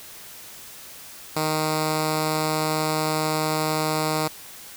5% pulse tone with notch filter, 155.56 Hz, D#3, in tune, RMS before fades -24 dBFS, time 1.36-4.28 s, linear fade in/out 5 ms, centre 1700 Hz, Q 1.7, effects white hiss -42 dBFS RMS until 4.76 s

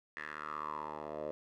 10% pulse tone with band-pass filter sweep, 75.9 Hz, D#2, 42 cents flat, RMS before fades -42 dBFS, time 0.17-1.31 s, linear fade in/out 0 ms, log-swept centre 1800 to 570 Hz, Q 5.7, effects none

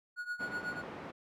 triangle tone with tremolo, 1452 Hz, F#6, 33 cents flat, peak -31 dBFS, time 0.16-0.83 s, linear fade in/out 50 ms, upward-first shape triangle, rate 8.1 Hz, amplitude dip 90%
pink band-pass noise, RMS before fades -45 dBFS, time 0.39-1.12 s, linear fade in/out 20 ms, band 160 to 1600 Hz, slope 12 dB/octave
effects none

